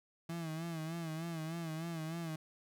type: tone with vibrato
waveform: 35% pulse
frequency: 163.3 Hz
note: E3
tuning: 16 cents flat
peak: -37 dBFS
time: 0.29-2.36 s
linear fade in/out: 5 ms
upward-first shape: sine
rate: 3.3 Hz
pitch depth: 69 cents each way
effects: none